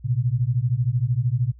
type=beating tone pair; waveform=sine; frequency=116.54 / 129.54 Hz; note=A#2 / C3; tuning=0 / -17 cents; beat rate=13 Hz; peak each=-22 dBFS; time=0.04-1.52 s; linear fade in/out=20 ms; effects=noise-tail reverb RT60 0.1 s tail -26 dB re dry + added 60 Hz sine -44 dBFS peak until 1.59 s